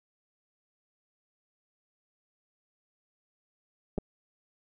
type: clicks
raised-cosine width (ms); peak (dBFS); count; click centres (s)
2; -19; 2; 3.979 / 3.984
effects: none